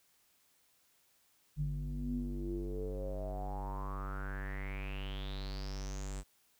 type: tone with low-pass filter sweep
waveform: square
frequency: 48.61 Hz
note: G1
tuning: 14 cents flat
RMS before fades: -39 dBFS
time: 1.56-6.24 s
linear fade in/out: 50 ms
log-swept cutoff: 150 to 8200 Hz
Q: 8.4
effects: white hiss -71 dBFS RMS until 6.59 s